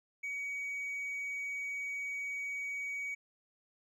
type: tone with hard clipping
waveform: triangle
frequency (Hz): 2258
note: C#7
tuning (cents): +31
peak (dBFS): -35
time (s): 0.23-3.15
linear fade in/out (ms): 10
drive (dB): 1
effects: none